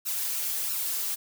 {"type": "noise with flanger", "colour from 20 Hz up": "blue", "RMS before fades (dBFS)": -30, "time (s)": [0.05, 1.16], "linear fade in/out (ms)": 20, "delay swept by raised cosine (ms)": [0.73, 5.13], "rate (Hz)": 1.5, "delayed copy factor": 0.95, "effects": []}